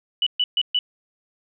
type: tone bursts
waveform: sine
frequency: 2960 Hz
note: F#7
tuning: in tune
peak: -17 dBFS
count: 4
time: 0.22-0.79 s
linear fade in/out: 2 ms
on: 45 ms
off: 130 ms
effects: none